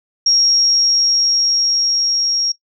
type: tone with level ramp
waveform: sine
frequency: 5588 Hz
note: F8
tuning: in tune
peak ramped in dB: -10 to -15 dBFS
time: 0.26-2.52 s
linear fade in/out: 5 ms
effects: noise-tail reverb RT60 0.1 s tail -17 dB re dry